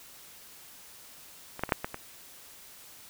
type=clicks; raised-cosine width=0.5 ms; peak=-23 / -12 / -21 / -7 / -16 / -21 dBFS; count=6; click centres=1.594 / 1.636 / 1.692 / 1.722 / 1.845 / 1.944 s; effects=white hiss -51 dBFS RMS until 3.09 s